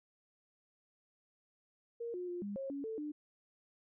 sine tone with pitch steps, 467.7 / 359 / 352.5 / 202.6 / 541 / 280.4 / 443 / 298.7 Hz, A#4 / F4 / F4 / G#3 / C#5 / C#4 / A4 / D4, +6 / +48 / +16 / -43 / -42 / +20 / +12 / +29 cents, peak -38 dBFS, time 2-3.12 s, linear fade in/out 10 ms, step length 140 ms, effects none

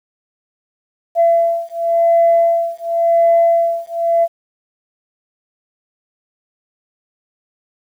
sine beating tone pair, 674 / 674.92 Hz, E5 / E5, +38 / +41 cents, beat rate 0.92 Hz, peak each -13 dBFS, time 1.15-4.28 s, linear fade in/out 50 ms, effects tanh soft clip ceiling -4 dBFS + 8-bit

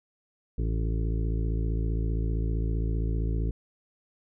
harmonic tone, 55.3 Hz, A1, 9 cents sharp, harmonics 1 / 2 / 3 / 5 / 6 / 7 / 8, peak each -26 / -32 / -36 / -40 / -42 / -43 / -44 dBFS, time 0.58-3.51 s, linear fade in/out 5 ms, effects none

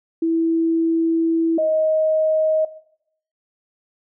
sine tone pair in turn, 328.6 / 627.9 Hz, E4 / D#5, -5 / +16 cents, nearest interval major seventh, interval 1121 cents, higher second, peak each -16 dBFS, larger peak neither, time 0.22-1.58 / 1.58-2.65 s, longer first, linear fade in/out 5 ms, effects noise-tail reverb RT60 0.7 s tail -17 dB re dry

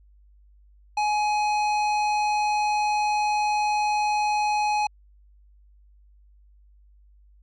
sine tone with tanh clipping, 840 Hz, G#5, 19 cents sharp, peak -23 dBFS, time 0.97-4.87 s, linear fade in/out 5 ms, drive 18 dB, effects added 50 Hz sine -52 dBFS peak until 7.42 s + low-pass 7000 Hz 12 dB/octave

